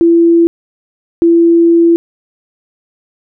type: tone bursts at uneven times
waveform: sine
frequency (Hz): 336.8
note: E4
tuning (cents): +37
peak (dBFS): -4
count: 2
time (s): 0.01-0.47 / 1.22-1.96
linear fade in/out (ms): 0
effects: none